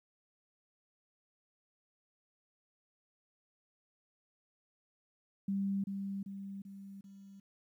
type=tone with echo; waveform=sine; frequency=196.8 Hz; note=G3; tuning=7 cents sharp; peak=-31 dBFS; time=5.48-5.84 s; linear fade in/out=5 ms; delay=390 ms; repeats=4; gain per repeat=-5 dB; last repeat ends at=7.4 s; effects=12-bit